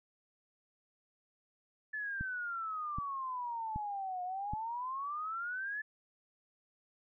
sine exponential two-way sweep, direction down then up, 1742 to 716 to 1742 Hz, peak -36 dBFS, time 1.93-5.82 s, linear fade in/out 10 ms, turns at 4.23 s
click train, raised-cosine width 5 ms, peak -27 dBFS, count 4, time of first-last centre 2.21-4.536 s, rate 1.29 Hz
effects none

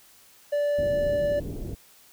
triangle tone, 582 Hz, D5, 16 cents flat, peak -20 dBFS, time 0.52-1.4 s, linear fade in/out 10 ms
pink low-pass noise, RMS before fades -34 dBFS, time 0.78-1.75 s, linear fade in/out 10 ms, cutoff 460 Hz, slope 24 dB/octave
effects white hiss -55 dBFS RMS until 2.12 s

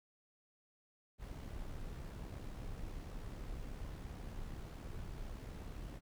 brown noise with amplitude modulation, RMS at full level -44 dBFS, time 1.18-6.01 s, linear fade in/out 50 ms, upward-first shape sine, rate 68.3 Hz, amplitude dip 40%, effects none

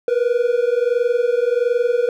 triangle tone pair together, 472.5 / 493.9 Hz, A#4 / B4, +23 / 0 cents, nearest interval minor second, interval 77 cents, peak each -16 dBFS, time 0.08-2.09 s, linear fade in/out 2 ms, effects none

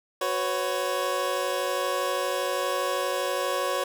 25% pulse chord, F# suspended fourth, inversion none, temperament equal with one note detuned, 370 / 501.9 / 554.4 Hz, F#4 / B4 / C#5, 0 / +28 / 0 cents, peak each -29 / -27 / -24 dBFS, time 0.21-3.84 s, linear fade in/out 5 ms, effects none

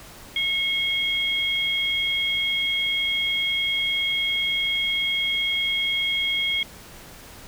sine tone pair together, 2177 / 3265 Hz, C#7 / G#7, -32 / -30 cents, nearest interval perfect fifth, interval 702 cents, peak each -25 / -23 dBFS, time 0.36-6.63 s, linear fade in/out 2 ms, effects pink hiss -44 dBFS RMS until 7.47 s

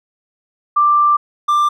sine / triangle tone pair in turn, 1180 / 1184.1 Hz, D6 / D6, +8 / +14 cents, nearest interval unison, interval 6 cents, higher second, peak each -9 dBFS, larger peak neither, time 0.76-1.17 / 1.48-1.69 s, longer first, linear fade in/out 10 ms, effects none

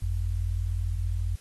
sine tone pair together, 50.41 / 90.4 Hz, G1 / F#2, +49 / -40 cents, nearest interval minor seventh, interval 1011 cents, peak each -28 dBFS, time 0.02-1.36 s, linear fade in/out 5 ms, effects white hiss -56 dBFS RMS until 1.4 s + AAC 32 kbps

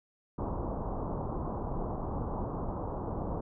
pink low-pass noise, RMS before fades -35 dBFS, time 0.38-3.41 s, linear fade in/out 5 ms, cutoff 1100 Hz, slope 48 dB/octave, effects none

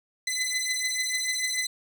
15% pulse beating tone pair, 2017 / 2023.8 Hz, B6 / B6, +36 / +42 cents, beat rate 6.8 Hz, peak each -23 dBFS, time 0.27-1.67 s, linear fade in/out 5 ms, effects none

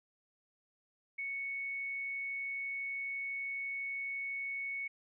sine tone, 2217 Hz, C#7, in tune, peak -36 dBFS, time 1.18-4.88 s, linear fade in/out 10 ms, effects none

